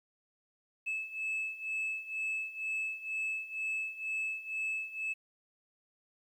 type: beating tone pair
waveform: sine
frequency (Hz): 2606 / 2608.1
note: E7 / E7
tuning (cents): -20 / -19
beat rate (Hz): 2.1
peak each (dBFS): -37 / -34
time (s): 0.86-5.14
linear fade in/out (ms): 20
effects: tanh soft clip ceiling -30 dBFS + 11-bit